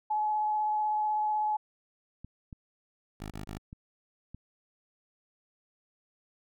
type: tone with vibrato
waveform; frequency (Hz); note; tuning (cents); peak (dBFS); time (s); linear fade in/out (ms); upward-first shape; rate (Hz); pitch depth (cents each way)
sine; 851; G#5; +42; -26; 0.1-1.57; 10; triangle; 16; 13
type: clicks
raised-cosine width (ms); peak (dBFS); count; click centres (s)
5; -31; 4; 2.246 / 2.528 / 3.729 / 4.346
type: tone bursts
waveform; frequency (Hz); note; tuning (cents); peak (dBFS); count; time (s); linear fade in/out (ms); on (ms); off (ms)
10% pulse; 51.9; G#1; 0; -30; 3; 3.2-3.582; 5; 110; 26
effects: none